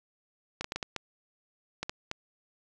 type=clicks; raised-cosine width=0.2 ms; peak=-16 dBFS; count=9; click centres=0.61 / 0.644 / 0.721 / 0.76 / 0.828 / 0.963 / 1.83 / 1.895 / 2.114 s; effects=resampled to 24000 Hz + 8-bit